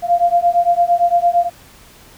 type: beating tone pair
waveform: sine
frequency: 691 / 699.8 Hz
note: F5 / F5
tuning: -19 / +3 cents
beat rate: 8.8 Hz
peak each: -14 dBFS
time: 0.02-1.5 s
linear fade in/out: 50 ms
effects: pink hiss -44 dBFS RMS until 2.17 s